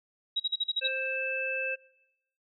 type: tone bursts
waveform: sine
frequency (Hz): 3839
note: B7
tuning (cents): -50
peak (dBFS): -25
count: 7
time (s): 0.36-0.88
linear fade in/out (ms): 10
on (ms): 40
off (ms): 40
type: harmonic tone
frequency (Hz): 526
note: C5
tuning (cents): +9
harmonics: 1 / 3 / 5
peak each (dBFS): -36 / -36 / -31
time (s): 0.81-1.76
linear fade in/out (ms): 20
effects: noise-tail reverb RT60 0.9 s tail -23 dB re dry